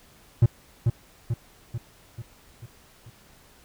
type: tone with echo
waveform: triangle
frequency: 116.54 Hz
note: A#2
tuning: in tune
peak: -10 dBFS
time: 0.42-0.46 s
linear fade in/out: 5 ms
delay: 440 ms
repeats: 6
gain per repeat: -5 dB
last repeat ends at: 3.1 s
effects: pink hiss -55 dBFS RMS until 3.64 s